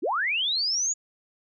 sine linear sweep, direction up, 234.7 to 6890 Hz, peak -23 dBFS, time 0.02-0.94 s, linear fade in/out 20 ms, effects none

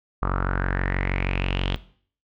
sawtooth tone with low-pass filter sweep, 46.25 Hz, F#1, in tune, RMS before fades -24 dBFS, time 0.22-1.76 s, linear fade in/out 0 ms, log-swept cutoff 1200 to 3300 Hz, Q 6.4, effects noise-tail reverb RT60 0.5 s tail -17 dB re dry

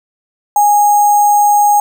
sine tone with sample-and-hold, 825 Hz, G#5, 12 cents flat, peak -6 dBFS, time 0.56-1.8 s, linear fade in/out 2 ms, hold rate 7350 Hz, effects none

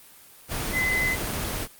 sine tone in noise, 2031 Hz, B6, 48 cents sharp, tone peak -22 dBFS, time 0.72-1.17 s, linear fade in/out 50 ms, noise pink, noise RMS -29 dBFS, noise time 0.48-1.68 s, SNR +4 dB, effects white hiss -50 dBFS RMS until 1.79 s + Opus 24 kbps

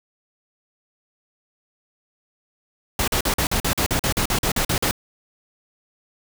pink noise bursts, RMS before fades -21 dBFS, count 15, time 2.99-4.911 s, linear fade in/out 2 ms, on 87 ms, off 44 ms, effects none

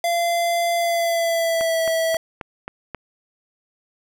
square tone with pitch glide, 686 to 653.1 Hz, F5 to E5, -31 to -16 cents, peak -19 dBFS, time 0.04-2.17 s, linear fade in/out 2 ms, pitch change -85 cents, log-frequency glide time 0.75-1.83 s
click train, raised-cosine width 0.5 ms, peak -15 dBFS, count 6, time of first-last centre 1.61-2.947 s, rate 3.74 Hz
effects none

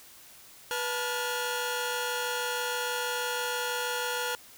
sawtooth tone cluster, 490.4 / 874 / 1425 / 3292 Hz, B4 / A5 / F6 / G#7, -12 / -12 / +34 / -16 cents, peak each -30 / -32 / -30 / -37 dBFS, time 0.71-4.35 s, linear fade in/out 0 ms, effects white hiss -52 dBFS RMS until 4.57 s

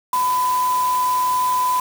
sine tone in noise, 1003 Hz, B5, 26 cents sharp, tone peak -16 dBFS, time 0.13-1.8 s, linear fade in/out 2 ms, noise white, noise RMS -31 dBFS, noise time 0.13-1.8 s, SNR +12 dB, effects none

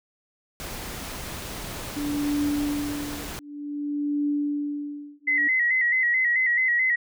pink noise, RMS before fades -35 dBFS, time 0.6-3.39 s, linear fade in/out 0 ms
sine tone with tremolo, 291.2 Hz, D4, 15 cents flat, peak -21 dBFS, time 1.96-5.48 s, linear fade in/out 10 ms, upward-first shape triangle, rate 0.54 Hz, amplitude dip 100%
sine tone with vibrato, 1975.5 Hz, B6, in tune, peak -19 dBFS, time 5.27-6.96 s, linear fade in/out 10 ms, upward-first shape square, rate 4.6 Hz, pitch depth 58 cents each way
effects none

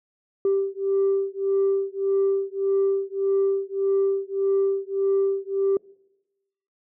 sine beating tone pair, 390.9 / 392.6 Hz, G4 / G4, -5 / +3 cents, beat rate 1.7 Hz, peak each -22 dBFS, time 0.45-5.77 s, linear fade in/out 2 ms, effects noise-tail reverb RT60 1.0 s tail -25 dB re dry + tanh soft clip ceiling -15 dBFS

